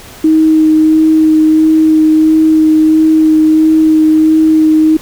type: tone with vibrato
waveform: sine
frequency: 314.1 Hz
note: D#4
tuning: 16 cents sharp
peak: -4 dBFS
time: 0.24-4.97 s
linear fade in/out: 5 ms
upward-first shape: sine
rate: 1.5 Hz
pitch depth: 11 cents each way
effects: pink hiss -33 dBFS RMS until 5.01 s